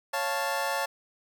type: chord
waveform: 25% pulse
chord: Db augmented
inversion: none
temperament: equal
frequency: 554.4 / 698.5 / 880 Hz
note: Db5 / F5 / A5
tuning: 0 / 0 / 0 cents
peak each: -28 / -30 / -27 dBFS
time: 0.13-0.86 s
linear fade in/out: 10 ms
effects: none